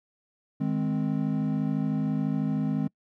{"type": "chord", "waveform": "triangle", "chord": "Ab major", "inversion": "second", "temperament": "equal", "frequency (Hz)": [155.56, 207.7, 261.6], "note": ["Eb3", "Ab3", "C4"], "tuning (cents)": [0, 0, 0], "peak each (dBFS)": -27, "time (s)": [0.6, 2.88], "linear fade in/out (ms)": 10, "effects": ["noise-tail reverb RT60 0.1 s tail -26 dB re dry"]}